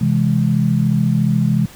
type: chord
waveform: sine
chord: C augmented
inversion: none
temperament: equal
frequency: 130.81 / 164.81 / 207.7 Hz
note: C3 / E3 / G#3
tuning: 0 / 0 / 0 cents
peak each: -17 dBFS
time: 0.01-1.66 s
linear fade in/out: 5 ms
effects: pink hiss -41 dBFS RMS until 1.75 s